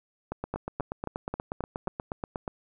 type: two click trains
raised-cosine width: 1 ms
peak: -17 / -18 dBFS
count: 6 / 19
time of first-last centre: 0.54-1.873 / 0.32-2.478 s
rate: 3.75 / 8.34 Hz
effects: none